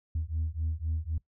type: beating tone pair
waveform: sine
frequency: 77.78 / 81.68 Hz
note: D#2 / E2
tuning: 0 / -15 cents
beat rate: 3.9 Hz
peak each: -31 dBFS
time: 0.15-1.18 s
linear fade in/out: 5 ms
effects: noise-tail reverb RT60 0.1 s tail -21 dB re dry + tanh soft clip ceiling -24 dBFS